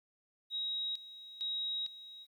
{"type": "tone with tremolo", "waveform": "sine", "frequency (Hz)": 3810, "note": "A#7", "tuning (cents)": 37, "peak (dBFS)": -34, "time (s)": [0.5, 2.27], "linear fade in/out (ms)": 50, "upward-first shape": "square", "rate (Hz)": 1.1, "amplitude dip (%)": 80, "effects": ["12-bit"]}